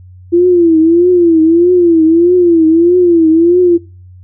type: tone with vibrato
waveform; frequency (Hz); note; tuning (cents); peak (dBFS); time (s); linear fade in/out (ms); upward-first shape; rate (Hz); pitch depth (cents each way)
sine; 339.2; E4; +50; -4; 0.32-3.78; 20; triangle; 1.6; 130
effects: noise-tail reverb RT60 0.4 s tail -22 dB re dry + added 91 Hz sine -33 dBFS peak until 4.23 s